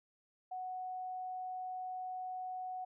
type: tone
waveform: sine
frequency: 740 Hz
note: F#5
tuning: in tune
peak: -39 dBFS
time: 0.51-2.85 s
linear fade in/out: 10 ms
effects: none